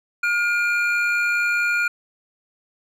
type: tone pair together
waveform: triangle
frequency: 1423.5 / 2394 Hz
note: F6 / D7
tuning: +33 / +33 cents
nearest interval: major sixth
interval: 900 cents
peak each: -18 / -21 dBFS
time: 0.23-1.88 s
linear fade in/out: 5 ms
effects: resampled to 32000 Hz